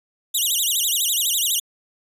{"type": "tone with vibrato", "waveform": "10% pulse", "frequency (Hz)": 3322, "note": "G#7", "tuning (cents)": 0, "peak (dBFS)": -11, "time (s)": [0.34, 1.6], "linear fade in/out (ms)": 10, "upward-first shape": "sine", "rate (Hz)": 12, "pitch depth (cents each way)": 290, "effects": ["resampled to 32000 Hz"]}